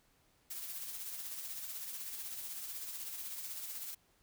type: noise with tremolo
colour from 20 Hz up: blue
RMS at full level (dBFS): -42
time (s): 0.5-3.95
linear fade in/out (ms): 10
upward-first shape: sine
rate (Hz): 16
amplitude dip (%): 40
effects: pink hiss -71 dBFS RMS until 4.22 s